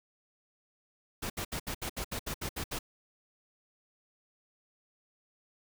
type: noise bursts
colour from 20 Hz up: pink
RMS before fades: -36 dBFS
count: 11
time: 1.22-2.79 s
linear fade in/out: 10 ms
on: 80 ms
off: 69 ms
effects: none